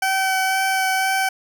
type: tone with vibrato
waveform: 20% pulse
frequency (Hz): 764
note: G5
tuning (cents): -45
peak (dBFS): -13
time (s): 0.02-1.29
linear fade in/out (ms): 5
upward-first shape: sine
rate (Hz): 2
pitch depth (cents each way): 11
effects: none